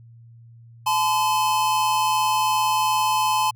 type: tone pair together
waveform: square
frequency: 860 / 1022.7 Hz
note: A5 / C6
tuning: -40 / -40 cents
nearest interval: minor third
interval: 300 cents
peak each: -22 dBFS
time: 0.86-3.51 s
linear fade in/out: 10 ms
effects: added 116 Hz sine -44 dBFS peak until 3.55 s